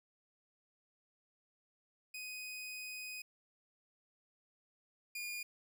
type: tone pair in turn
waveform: sawtooth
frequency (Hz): 2500 / 2429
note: D#7 / D#7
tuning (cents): +8 / -42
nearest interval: unison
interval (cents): 50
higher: first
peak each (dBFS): -40 / -37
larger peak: second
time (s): 2.14-3.22 / 5.15-5.43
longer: first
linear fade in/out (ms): 5
effects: none